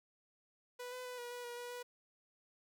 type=tone with pitch steps; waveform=sawtooth; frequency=493 / 503 / 497.6 / 482.7 / 488.6 / 480.3 / 485.6 / 489.1 Hz; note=B4 / B4 / B4 / B4 / B4 / B4 / B4 / B4; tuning=-3 / +32 / +13 / -40 / -19 / -48 / -29 / -17 cents; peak=-40 dBFS; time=0.79-1.83 s; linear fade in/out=10 ms; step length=130 ms; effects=none